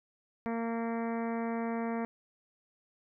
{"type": "harmonic tone", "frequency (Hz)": 230, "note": "A#3", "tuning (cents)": -23, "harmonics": [1, 2, 3, 4, 5, 6, 7, 8, 9, 10], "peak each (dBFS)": [-33, -38, -40, -43, -47, -50, -52, -50, -52, -54], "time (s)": [0.46, 2.05], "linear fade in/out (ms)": 0, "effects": []}